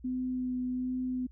sine tone with vibrato, 253 Hz, B3, 42 cents sharp, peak -30 dBFS, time 0.04-1.27 s, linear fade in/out 10 ms, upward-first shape sine, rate 1.3 Hz, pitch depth 12 cents each way, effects added 60 Hz sine -50 dBFS peak until 1.31 s

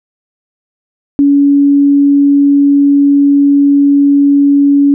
sine tone, 282.8 Hz, C#4, 35 cents sharp, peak -4 dBFS, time 1.19-4.94 s, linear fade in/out 0 ms, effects none

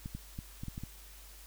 clicks, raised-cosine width 5 ms, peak -27 dBFS, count 7, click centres 0.059 / 0.15 / 0.389 / 0.635 / 0.683 / 0.779 / 0.836 s, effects added 50 Hz sine -52 dBFS peak until 1.46 s + white hiss -55 dBFS RMS until 1.46 s

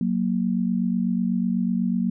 sine tone pair together, 185.01 / 233.1 Hz, F#3 / A#3, 0 / 0 cents, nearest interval major third, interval 400 cents, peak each -23 dBFS, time 0.01-2.1 s, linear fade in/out 2 ms, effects none

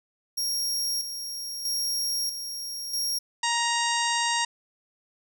sawtooth tone with tremolo, 5588 Hz, F8, in tune, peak -23 dBFS, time 0.37-3.19 s, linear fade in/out 10 ms, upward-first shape square, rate 0.78 Hz, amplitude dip 55%
harmonic tone, 938 Hz, A#5, 11 cents sharp, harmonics 1 / 2 / 3 / 4 / 5 / 6 / 7 / 8 / 9, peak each -27 / -30 / -32 / -33 / -34 / -35 / -35 / -36 / -37 dBFS, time 3.43-4.45 s, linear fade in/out 5 ms
effects none

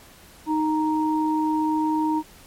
sine tone pair together, 311.1 / 932.2 Hz, D#4 / A#5, 0 / 0 cents, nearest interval octave + perfect fifth, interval 1900 cents, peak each -21 / -24 dBFS, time 0.46-2.23 s, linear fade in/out 50 ms, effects pink hiss -49 dBFS RMS until 2.46 s + MP3 64 kbps

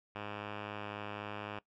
5% pulse tone with low-pass filter, 103.8 Hz, G#2, in tune, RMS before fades -43 dBFS, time 0.15-1.59 s, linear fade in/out 5 ms, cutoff 2300 Hz, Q 3.5, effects noise-tail reverb RT60 0.1 s tail -19 dB re dry

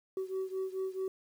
sine beating tone pair, 377.7 / 382.3 Hz, F#4 / G4, +36 / -43 cents, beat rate 4.6 Hz, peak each -34 / -36 dBFS, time 0.17-1.08 s, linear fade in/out 2 ms, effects tanh soft clip ceiling -30 dBFS + 10-bit

